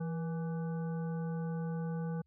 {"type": "harmonic tone with a mistuned harmonic", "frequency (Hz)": 166.3, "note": "E3", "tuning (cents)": 16, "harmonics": [1, 3, 5, 7, 9], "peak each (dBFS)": [-34, -44, -50, -56, -55], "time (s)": [0, 2.22], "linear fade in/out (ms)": 10, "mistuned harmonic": 3, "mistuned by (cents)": -61, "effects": ["added 74 Hz sine -70 dBFS peak until 2.26 s"]}